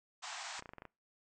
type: band-pass noise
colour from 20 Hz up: pink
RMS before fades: -45 dBFS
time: 0.22-0.61 s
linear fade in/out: 20 ms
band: 670 to 8100 Hz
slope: 96 dB/octave
type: clicks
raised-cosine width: 0.5 ms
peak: -33 dBFS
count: 8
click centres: 0.594 / 0.624 / 0.658 / 0.692 / 0.735 / 0.783 / 0.821 / 0.853 s
effects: noise-tail reverb RT60 0.3 s tail -26 dB re dry